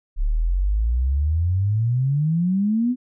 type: exponential sweep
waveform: sine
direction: up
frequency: 34.14 to 256 Hz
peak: -17 dBFS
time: 0.16-2.96 s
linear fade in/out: 50 ms
effects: none